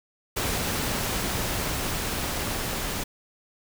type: noise with level ramp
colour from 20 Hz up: pink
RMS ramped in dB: -27 to -30 dBFS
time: 0.36-3.04 s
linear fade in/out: 10 ms
effects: none